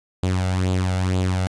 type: tone with flanger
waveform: sawtooth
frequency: 92.5 Hz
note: F#2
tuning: in tune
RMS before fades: -21 dBFS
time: 0.23-1.47 s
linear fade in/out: 0 ms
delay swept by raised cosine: 0.26 to 1.46 ms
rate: 2.1 Hz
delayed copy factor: +0.6
effects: resampled to 22050 Hz